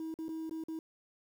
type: tone with dropouts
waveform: sine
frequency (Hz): 320.9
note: E4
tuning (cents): -46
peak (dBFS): -34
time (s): 0-0.79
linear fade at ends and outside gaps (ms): 2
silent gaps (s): 0.141-0.188 / 0.283-0.29 / 0.495-0.51 / 0.638-0.684
effects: tanh soft clip ceiling -36 dBFS + 10-bit